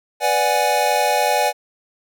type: chord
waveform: square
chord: G# half-diminished seventh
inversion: first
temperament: equal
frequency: 493.9 / 587.3 / 740 / 830.6 Hz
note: B4 / D5 / F#5 / G#5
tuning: 0 / 0 / 0 / 0 cents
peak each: -25 / -22 / -22 / -20 dBFS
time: 0.2-1.53 s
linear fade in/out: 50 ms
effects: none